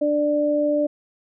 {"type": "tone pair together", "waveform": "sine", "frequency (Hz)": [295.4, 590.8], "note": ["D4", "D5"], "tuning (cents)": [10, 10], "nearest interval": "octave", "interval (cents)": 1200, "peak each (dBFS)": [-22, -19], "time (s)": [0.01, 0.87], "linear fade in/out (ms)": 10, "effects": []}